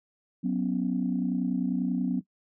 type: chord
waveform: sine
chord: F# suspended fourth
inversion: none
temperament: equal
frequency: 185 / 246.9 / 277.2 Hz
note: F#3 / B3 / C#4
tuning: 0 / 0 / 0 cents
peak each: -28 / -28 / -31 dBFS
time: 0.43-2.21 s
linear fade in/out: 20 ms
effects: noise-tail reverb RT60 0.1 s tail -19 dB re dry + tanh soft clip ceiling -16 dBFS